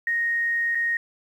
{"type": "tone with dropouts", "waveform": "sine", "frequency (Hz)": 1864.7, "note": "A#6", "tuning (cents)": 0, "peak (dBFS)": -21, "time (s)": [0.07, 0.97], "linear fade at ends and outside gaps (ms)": 2, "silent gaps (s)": [0.749, 0.753], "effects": ["9-bit"]}